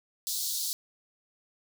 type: high-pass noise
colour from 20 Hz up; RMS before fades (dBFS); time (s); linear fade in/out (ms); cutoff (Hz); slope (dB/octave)
pink; -32; 0.27-0.73; 0; 3800; 48
effects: none